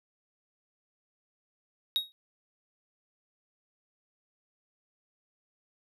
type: tone with exponential decay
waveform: triangle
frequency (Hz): 3773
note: A#7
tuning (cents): +20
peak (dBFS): -20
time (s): 1.96-2.12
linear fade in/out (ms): 0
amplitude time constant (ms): 33
effects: none